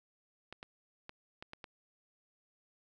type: clicks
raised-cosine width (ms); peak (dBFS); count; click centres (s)
0.3; -29; 6; 0.526 / 0.629 / 1.094 / 1.425 / 1.534 / 1.642
effects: none